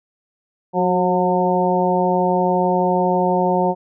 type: harmonic tone with a mistuned harmonic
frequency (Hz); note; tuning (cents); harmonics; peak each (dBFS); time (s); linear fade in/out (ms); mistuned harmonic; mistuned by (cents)
180.6; F#3; -42; 1 / 2 / 3 / 4 / 5; -21 / -21 / -21 / -21 / -21; 0.73-3.75; 50; 2; +30
effects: none

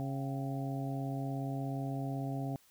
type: harmonic tone with a mistuned harmonic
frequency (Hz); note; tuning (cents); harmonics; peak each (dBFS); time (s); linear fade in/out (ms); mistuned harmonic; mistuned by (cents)
136.5; C#3; -26; 1 / 2 / 3 / 4 / 5 / 6; -36 / -39 / -49 / -50 / -44 / -48; 0-2.56; 0; 6; -85
effects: white hiss -65 dBFS RMS until 2.7 s

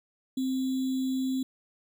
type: tone with sample-and-hold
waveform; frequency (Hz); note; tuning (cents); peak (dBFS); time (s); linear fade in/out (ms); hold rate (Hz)
sine; 261.6; C4; 0; -26; 0.37-1.43; 5; 3675
effects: none

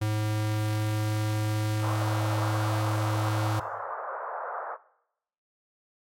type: tone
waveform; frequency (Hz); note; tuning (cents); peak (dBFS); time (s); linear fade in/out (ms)
square; 107.2; A2; -45; -26; 0.01-3.6; 10
type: band-pass noise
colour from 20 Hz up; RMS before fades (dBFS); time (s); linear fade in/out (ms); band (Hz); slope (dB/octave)
white; -35; 1.8-4.78; 50; 480 to 1400; 48
effects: noise-tail reverb RT60 0.8 s tail -19 dB re dry + AAC 64 kbps

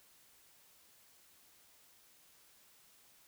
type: silence
effects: white hiss -65 dBFS RMS until 3.27 s

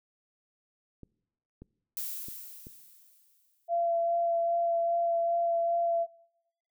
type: clicks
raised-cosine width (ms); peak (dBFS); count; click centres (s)
3; -33; 4; 1.033 / 1.62 / 2.285 / 2.669
type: noise with exponential decay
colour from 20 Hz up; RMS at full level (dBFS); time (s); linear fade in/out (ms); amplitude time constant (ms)
violet; -34; 1.97-3.68; 1; 370
type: tone with vibrato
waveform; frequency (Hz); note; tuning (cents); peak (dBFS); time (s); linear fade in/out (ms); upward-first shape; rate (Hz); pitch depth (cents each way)
sine; 680; F5; -46; -25; 3.68-6.07; 50; sine; 2.5; 12
effects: noise-tail reverb RT60 0.9 s tail -23 dB re dry

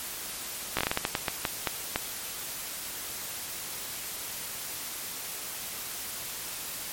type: slowing click train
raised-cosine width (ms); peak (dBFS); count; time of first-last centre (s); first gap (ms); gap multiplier
0.3; -9; 13; 0.77-1.959; 16; 1.3
effects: white hiss -37 dBFS RMS until 6.92 s + MP3 64 kbps

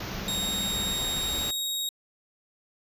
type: band-stop noise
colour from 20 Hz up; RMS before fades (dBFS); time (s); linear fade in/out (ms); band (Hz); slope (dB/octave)
pink; -35; 0-1.51; 5; 6500 to 13000; 96
type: tone bursts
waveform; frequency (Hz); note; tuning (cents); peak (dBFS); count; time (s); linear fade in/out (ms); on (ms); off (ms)
sine; 195.9; G3; -1; -35; 16; 0.11-0.933; 0; 28; 25
type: tone with pitch glide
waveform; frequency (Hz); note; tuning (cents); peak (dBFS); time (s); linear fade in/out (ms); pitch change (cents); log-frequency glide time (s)
sawtooth; 3750 to 3774; A#7 to A#7; +10 to +21; -25; 0.28-1.89; 2; +11; 1.17-1.55
effects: resampled to 32000 Hz

